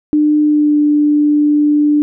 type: tone with pitch glide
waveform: sine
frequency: 300.4 to 296.1 Hz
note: D4 to D4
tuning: +39 to +14 cents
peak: -8 dBFS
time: 0.13-2.02 s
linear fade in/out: 0 ms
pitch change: -25 cents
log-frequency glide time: 0.41-0.79 s
effects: none